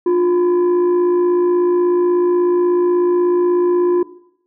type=tone with frequency modulation; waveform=sine; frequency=354.2 Hz; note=F4; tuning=24 cents sharp; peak=-10 dBFS; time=0.06-4.03 s; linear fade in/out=5 ms; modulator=652 Hz; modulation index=0.34; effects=noise-tail reverb RT60 0.7 s tail -18 dB re dry + tanh soft clip ceiling -8 dBFS